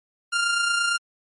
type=tone with amplitude modulation; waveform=sawtooth; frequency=1396.9 Hz; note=F6; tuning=in tune; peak=-15 dBFS; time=0.32-0.98 s; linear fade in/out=20 ms; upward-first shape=sine; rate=28.8 Hz; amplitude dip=40%; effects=MP3 48 kbps